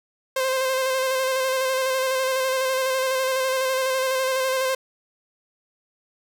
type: tone with vibrato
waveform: sawtooth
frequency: 523.3 Hz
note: C5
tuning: in tune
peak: -17 dBFS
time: 0.36-4.75 s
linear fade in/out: 5 ms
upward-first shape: square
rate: 12 Hz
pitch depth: 21 cents each way
effects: none